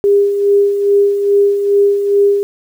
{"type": "tone with tremolo", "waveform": "sine", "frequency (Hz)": 403.2, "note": "G4", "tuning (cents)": 49, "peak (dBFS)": -6, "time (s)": [0.04, 2.43], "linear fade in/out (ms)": 0, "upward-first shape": "sine", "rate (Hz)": 2.4, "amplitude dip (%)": 55, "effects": ["7-bit"]}